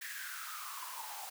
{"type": "noise with high-pass filter sweep", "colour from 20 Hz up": "white", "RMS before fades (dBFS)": -44, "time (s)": [0.01, 1.3], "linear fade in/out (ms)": 10, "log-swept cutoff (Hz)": [1800, 760], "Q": 8.4, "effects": []}